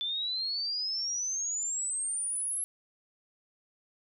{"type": "exponential sweep", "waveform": "sine", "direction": "up", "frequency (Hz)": [3494, 11175], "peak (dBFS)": -30, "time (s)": [0.01, 2.64], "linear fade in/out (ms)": 0, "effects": []}